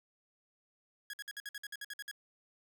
sawtooth tone bursts, 1661.2 Hz, G#6, in tune, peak -37 dBFS, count 12, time 1.1-2.113 s, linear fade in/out 2 ms, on 34 ms, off 55 ms, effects none

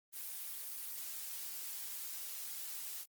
blue noise, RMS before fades -44 dBFS, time 0.12-3.06 s, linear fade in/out 50 ms, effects Opus 24 kbps

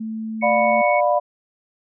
sine tone with pitch glide, 220.7 to 222.5 Hz, A3 to A3, +5 to +20 cents, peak -25 dBFS, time 0-0.82 s, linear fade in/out 10 ms, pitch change +15 cents, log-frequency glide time 0.5-0.65 s
sine tone, 2217 Hz, C#7, in tune, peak -22 dBFS, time 0.41-1.01 s, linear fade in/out 20 ms
sine chord, B diminished, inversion first, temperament just, 592.7 / 711.2 / 987.8 Hz, D5 / F5 / B5, +16 / +31 / 0 cents, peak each -18 / -19 / -22 dBFS, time 0.42-1.2 s, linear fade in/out 20 ms
effects none

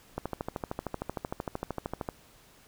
click train, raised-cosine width 1 ms, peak -18 dBFS, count 26, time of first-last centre 0.18-2.088 s, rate 13.1 Hz, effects pink hiss -58 dBFS RMS until 2.67 s

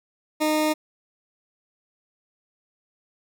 20% pulse tone, 307.5 Hz, D#4, 20 cents flat, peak -15 dBFS, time 0.4-0.74 s, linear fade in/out 20 ms, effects none

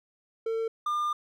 triangle tone pair in turn, 450.9 / 1203.1 Hz, A4 / D6, +42 / +41 cents, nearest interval octave + perfect fourth, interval 1699 cents, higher second, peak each -25 / -24 dBFS, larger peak second, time 0.46-0.68 / 0.86-1.13 s, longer second, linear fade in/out 5 ms, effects none

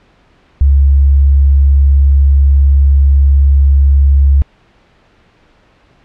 sine tone, 69.3 Hz, C#2, in tune, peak -4 dBFS, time 0.61-4.42 s, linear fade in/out 0 ms, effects pink hiss -49 dBFS RMS until 6.04 s + low-pass 3000 Hz 12 dB/octave

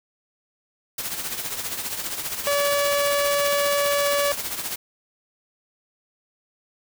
white noise with tremolo, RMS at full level -27 dBFS, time 0.98-4.76 s, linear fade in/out 5 ms, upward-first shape triangle, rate 15 Hz, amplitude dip 65%
sawtooth tone, 572 Hz, D5, 46 cents flat, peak -16 dBFS, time 2.47-4.32 s, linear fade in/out 0 ms
effects none

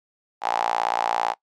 sawtooth tone with high-pass filter, 57.8 Hz, A#1, 14 cents flat, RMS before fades -24 dBFS, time 0.41-1.35 s, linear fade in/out 50 ms, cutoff 820 Hz, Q 7.1, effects noise-tail reverb RT60 0.1 s tail -21 dB re dry + low-pass 6000 Hz 12 dB/octave

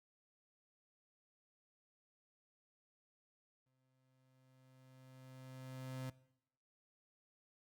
35% pulse tone with exponential growth, 130.1 Hz, C3, 9 cents flat, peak -40 dBFS, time 3.66-6.1 s, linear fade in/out 5 ms, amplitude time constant 530 ms, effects noise-tail reverb RT60 0.8 s tail -20 dB re dry + Opus 48 kbps

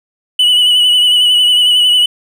triangle tone with vibrato, 2960 Hz, F#7, in tune, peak -5 dBFS, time 0.39-2.06 s, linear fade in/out 5 ms, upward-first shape sine, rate 11 Hz, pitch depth 36 cents each way, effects none

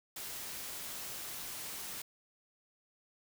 white noise, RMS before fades -43 dBFS, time 0.16-2.02 s, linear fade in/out 5 ms, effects none

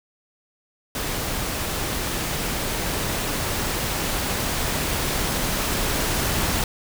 pink noise with level ramp, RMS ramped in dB -27 to -23 dBFS, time 0.95-6.64 s, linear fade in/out 2 ms, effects none

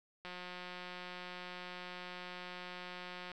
click train, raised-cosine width 0.3 ms, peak -30 dBFS, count 553, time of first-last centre 0.25-3.317 s, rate 180 Hz, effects none

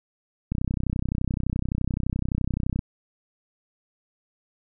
click train, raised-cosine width 5 ms, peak -13 dBFS, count 73, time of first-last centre 0.52-2.791 s, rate 31.7 Hz, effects none

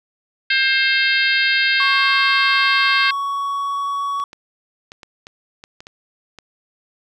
harmonic tone, 530 Hz, C5, 22 cents sharp, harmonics 3 / 4 / 5 / 6 / 7 / 8 / 9, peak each -18 / -20 / -22 / -24 / -25 / -26 / -27 dBFS, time 0.5-3.11 s, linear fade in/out 5 ms
triangle tone with pitch glide, 1108.7 to 1123.5 Hz, C#6 to C#6, 0 to +23 cents, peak -18 dBFS, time 1.8-4.24 s, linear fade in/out 2 ms, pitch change +23 cents, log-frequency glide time 2.17-3.97 s
clicks, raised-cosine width 0.2 ms, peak -21 dBFS, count 9, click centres 4.2 / 4.331 / 4.919 / 5.032 / 5.269 / 5.639 / 5.805 / 5.869 / 6.387 s
effects none

